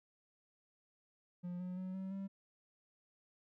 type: tone with pitch steps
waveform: triangle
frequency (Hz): 177.2 / 181.45 / 185.8 / 190.25 / 194.81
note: F3 / F#3 / F#3 / F#3 / G3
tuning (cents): +25 / -34 / +7 / +48 / -11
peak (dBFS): -38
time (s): 1.43-2.28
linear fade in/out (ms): 20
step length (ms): 170
effects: none